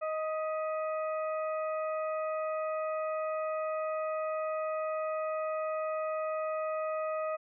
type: harmonic tone with a mistuned harmonic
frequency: 626 Hz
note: D#5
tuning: 10 cents sharp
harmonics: 1 / 2 / 3 / 4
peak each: -32 / -37 / -49 / -49 dBFS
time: 0.01-7.37 s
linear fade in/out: 20 ms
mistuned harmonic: 3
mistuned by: +69 cents
effects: none